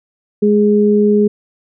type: tone pair together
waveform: sine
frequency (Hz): 209.2 / 415.3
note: G#3 / G#4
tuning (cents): +13 / 0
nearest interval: octave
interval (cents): 1187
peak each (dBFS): -11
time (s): 0.42-1.28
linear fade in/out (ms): 10
effects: none